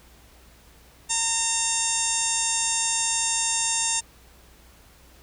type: harmonic tone with a mistuned harmonic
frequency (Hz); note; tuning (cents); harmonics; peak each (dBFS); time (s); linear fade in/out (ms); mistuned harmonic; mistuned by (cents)
913; A#5; -36; 1 / 2 / 3 / 4 / 5 / 6 / 7 / 8 / 9 / 10; -33 / -38 / -34 / -33 / -39 / -34 / -29 / -27 / -33 / -29; 1.09-4.01; 20; 5; +48
effects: added 60 Hz sine -54 dBFS peak until 5.22 s + pink hiss -54 dBFS RMS until 5.22 s